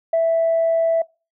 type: tone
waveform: sine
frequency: 659.3 Hz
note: E5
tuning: in tune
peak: -13 dBFS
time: 0.13-1.02 s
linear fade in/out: 5 ms
effects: noise-tail reverb RT60 0.3 s tail -25 dB re dry + tanh soft clip ceiling -11 dBFS